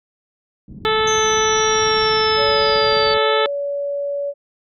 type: low-pass noise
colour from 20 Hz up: white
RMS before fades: -36 dBFS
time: 0.68-3.18 s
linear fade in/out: 5 ms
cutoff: 240 Hz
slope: 24 dB/octave
type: harmonic tone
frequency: 436.7 Hz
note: A4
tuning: 13 cents flat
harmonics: 1 / 2 / 3 / 4 / 5 / 6 / 7 / 8 / 9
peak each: -18 / -23 / -21 / -25 / -28 / -34 / -29 / -25 / -29 dBFS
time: 0.85-3.46 s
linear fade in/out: 0 ms
type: linear sweep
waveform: sine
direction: down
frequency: 6272 to 4554 Hz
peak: -22 dBFS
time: 1.07-3.14 s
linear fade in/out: 5 ms
type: tone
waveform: sine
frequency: 568 Hz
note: C#5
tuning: 42 cents sharp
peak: -20 dBFS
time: 2.36-4.34 s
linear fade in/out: 50 ms
effects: none